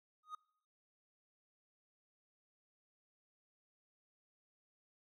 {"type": "tone with exponential growth", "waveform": "triangle", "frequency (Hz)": 1244.5, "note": "D#6", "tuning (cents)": 0, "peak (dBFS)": -38, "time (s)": [0.23, 0.35], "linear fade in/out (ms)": 5, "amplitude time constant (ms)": 26, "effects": ["noise-tail reverb RT60 0.7 s tail -25 dB re dry"]}